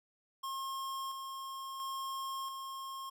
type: tone with tremolo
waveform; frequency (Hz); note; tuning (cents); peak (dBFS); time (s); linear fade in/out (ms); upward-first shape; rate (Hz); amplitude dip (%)
square; 1074; C6; +45; -38; 0.43-3.1; 10; square; 0.73; 35
effects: none